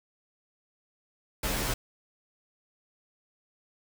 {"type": "noise with comb filter", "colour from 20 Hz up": "pink", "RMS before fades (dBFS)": -30, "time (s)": [1.43, 1.74], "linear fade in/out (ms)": 5, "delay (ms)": 12, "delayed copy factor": -0.95, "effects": []}